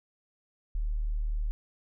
sine tone, 37.96 Hz, D#1, 42 cents flat, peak -27 dBFS, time 0.75-1.51 s, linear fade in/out 0 ms, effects none

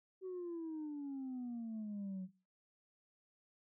sine exponential sweep, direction down, 380 to 181.9 Hz, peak -39 dBFS, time 0.21-2.29 s, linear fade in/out 50 ms, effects noise-tail reverb RT60 0.3 s tail -18 dB re dry + tanh soft clip ceiling -39 dBFS

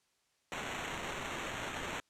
blue noise with sample-and-hold, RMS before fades -40 dBFS, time 0.52-2 s, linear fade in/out 0 ms, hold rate 4900 Hz, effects white hiss -75 dBFS RMS until 2.09 s + low-pass 8000 Hz 12 dB/octave

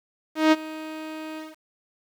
sawtooth tone with ADSR envelope, 313.4 Hz, D#4, 13 cents sharp, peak -9 dBFS, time 0.35-1.57 s, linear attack 170 ms, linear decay 33 ms, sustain -20 dB, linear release 190 ms, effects low-pass 4000 Hz 12 dB/octave + 8-bit

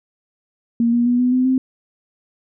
sine tone with pitch steps, 233.7 / 238.7 / 243.9 / 249.2 / 254.6 / 260.1 Hz, A#3 / A#3 / B3 / B3 / C4 / C4, +5 / +41 / -21 / +16 / -47 / -10 cents, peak -13 dBFS, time 0.8-1.58 s, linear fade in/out 2 ms, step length 130 ms, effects none

